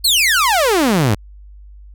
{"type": "exponential sweep", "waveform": "sawtooth", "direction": "down", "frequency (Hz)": [4532, 94.9], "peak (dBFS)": -8, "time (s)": [0.04, 1.15], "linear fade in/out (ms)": 10, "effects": ["added 50 Hz sine -36 dBFS peak until 1.94 s"]}